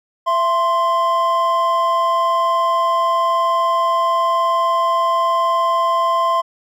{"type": "tone pair together", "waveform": "triangle", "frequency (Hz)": [670.2, 1046.5], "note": ["E5", "C6"], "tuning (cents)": [29, 0], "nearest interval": "minor sixth", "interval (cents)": 771, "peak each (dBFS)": [-18, -13], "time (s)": [0.26, 6.42], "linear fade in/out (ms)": 20, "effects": []}